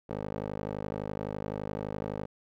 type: tone with band-pass filter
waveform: 15% pulse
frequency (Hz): 51.8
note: G#1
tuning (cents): -4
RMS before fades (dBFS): -36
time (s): 0.09-2.26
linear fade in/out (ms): 10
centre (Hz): 460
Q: 1.1
effects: none